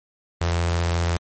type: tone with notch filter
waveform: sawtooth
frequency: 85.4 Hz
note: F2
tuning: 38 cents flat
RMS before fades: -22 dBFS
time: 0.41-1.17 s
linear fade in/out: 5 ms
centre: 230 Hz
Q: 1
effects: MP3 32 kbps